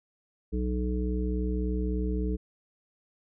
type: harmonic tone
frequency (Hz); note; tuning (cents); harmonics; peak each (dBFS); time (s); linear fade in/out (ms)
61.74; B1; 0; 1 / 3 / 5 / 7; -28 / -33 / -35 / -36; 0.52-2.37; 20
effects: none